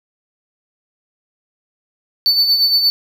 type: tone with tremolo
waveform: triangle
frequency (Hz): 4509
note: C#8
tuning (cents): +29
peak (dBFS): -8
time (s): 2.26-2.9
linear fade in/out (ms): 0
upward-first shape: sine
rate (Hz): 8.6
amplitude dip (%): 50
effects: none